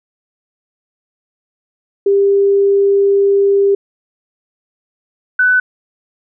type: tone pair in turn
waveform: sine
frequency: 397.9 / 1498.8 Hz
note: G4 / F#6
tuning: +26 / +22 cents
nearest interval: octave + major seventh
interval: 2296 cents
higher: second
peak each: -8 / -8 dBFS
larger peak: neither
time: 2.06-3.75 / 5.39-5.6 s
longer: first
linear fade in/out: 5 ms
effects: none